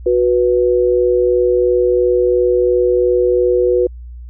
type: tone pair together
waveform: sine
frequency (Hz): 367.1 / 490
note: F#4 / B4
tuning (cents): -14 / -14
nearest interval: perfect fourth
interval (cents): 500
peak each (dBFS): -13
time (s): 0.06-3.87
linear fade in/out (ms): 5
effects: added 60 Hz sine -29 dBFS peak until 4.29 s